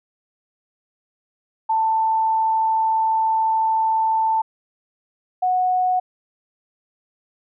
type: tone pair in turn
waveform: sine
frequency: 887 / 734.8 Hz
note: A5 / F#5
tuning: +14 / -12 cents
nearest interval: minor third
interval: 326 cents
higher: first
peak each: -16 dBFS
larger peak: neither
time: 1.69-4.42 / 5.42-6 s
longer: first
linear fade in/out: 10 ms
effects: none